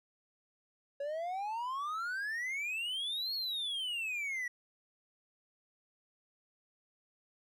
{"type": "exponential two-way sweep", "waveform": "triangle", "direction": "up then down", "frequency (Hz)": [554.4, 4384, 1918], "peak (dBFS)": -33, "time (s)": [1, 4.48], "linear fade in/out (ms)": 5, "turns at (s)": 3.34, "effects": []}